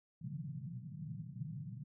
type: band-pass noise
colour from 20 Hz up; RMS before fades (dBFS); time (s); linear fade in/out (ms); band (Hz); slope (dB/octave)
white; -45; 0.21-1.84; 5; 120 to 170; 48
effects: none